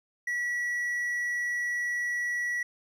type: tone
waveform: triangle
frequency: 1938 Hz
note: B6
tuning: 33 cents flat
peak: -26 dBFS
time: 0.27-2.63 s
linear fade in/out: 5 ms
effects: none